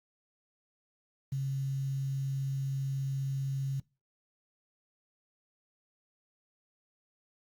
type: tone with quantisation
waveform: sine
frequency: 135.8 Hz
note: C#3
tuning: 35 cents flat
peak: -30 dBFS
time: 1.32-3.8 s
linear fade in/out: 5 ms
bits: 9
effects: noise-tail reverb RT60 0.3 s tail -24 dB re dry + Opus 48 kbps